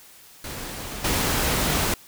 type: noise with level steps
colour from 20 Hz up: pink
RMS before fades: -34 / -23 dBFS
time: 0.44-1.94 s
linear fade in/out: 2 ms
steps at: 1.04 s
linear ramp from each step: 5 ms
effects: white hiss -49 dBFS RMS until 2.07 s